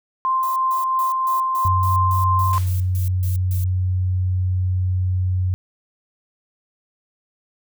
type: tone with tremolo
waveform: sine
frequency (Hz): 1046.5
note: C6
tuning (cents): 0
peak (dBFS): -16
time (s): 0.25-2.58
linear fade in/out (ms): 0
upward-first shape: sine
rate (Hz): 3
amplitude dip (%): 25
type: noise bursts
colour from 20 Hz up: violet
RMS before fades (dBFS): -35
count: 12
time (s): 0.43-3.64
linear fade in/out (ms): 0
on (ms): 130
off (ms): 150
type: tone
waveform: sine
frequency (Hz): 92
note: F#2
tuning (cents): -9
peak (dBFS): -17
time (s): 1.65-5.54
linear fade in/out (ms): 0
type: noise with exponential decay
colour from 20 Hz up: white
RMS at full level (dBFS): -32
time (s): 2.53-3.04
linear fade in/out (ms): 1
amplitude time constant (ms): 110
effects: none